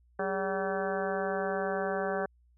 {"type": "harmonic tone with a mistuned harmonic", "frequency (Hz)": 191.5, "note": "G3", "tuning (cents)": -40, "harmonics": [1, 2, 3, 4, 5, 6, 7, 8, 9], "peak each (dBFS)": [-39, -34, -34, -36, -46, -41, -45, -39, -44], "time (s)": [0.19, 2.26], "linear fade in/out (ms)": 5, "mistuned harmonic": 2, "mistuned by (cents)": 95, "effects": ["added 60 Hz sine -61 dBFS peak until 2.57 s"]}